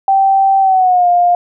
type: tone with pitch glide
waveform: sine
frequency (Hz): 778 to 705.2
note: G5 to F5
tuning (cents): -13 to +17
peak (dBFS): -7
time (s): 0.08-1.35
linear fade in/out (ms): 2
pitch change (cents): -170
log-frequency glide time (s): 0.6-1.08
effects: none